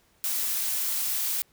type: noise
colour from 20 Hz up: blue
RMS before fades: -28 dBFS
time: 0.24-1.42 s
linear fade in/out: 0 ms
effects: pink hiss -64 dBFS RMS until 1.52 s